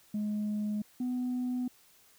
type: tone pair in turn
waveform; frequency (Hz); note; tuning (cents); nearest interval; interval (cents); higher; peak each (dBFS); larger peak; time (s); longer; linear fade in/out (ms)
sine; 210 / 249.6; G#3 / B3; +19 / +19; minor third; 300; second; -28; neither; 0.14-0.82 / 1-1.68; neither; 5
effects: tanh soft clip ceiling -28 dBFS + white hiss -62 dBFS RMS until 2.18 s